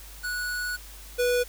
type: tone pair in turn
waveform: square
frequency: 1469 / 490.2 Hz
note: F#6 / B4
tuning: -13 / -13 cents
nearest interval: octave + perfect fifth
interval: 1900 cents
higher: first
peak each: -29 / -22 dBFS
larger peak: second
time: 0.23-0.77 / 1.18-1.44 s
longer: first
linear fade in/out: 20 ms
effects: added 50 Hz sine -44 dBFS peak until 1.48 s + white hiss -47 dBFS RMS until 1.48 s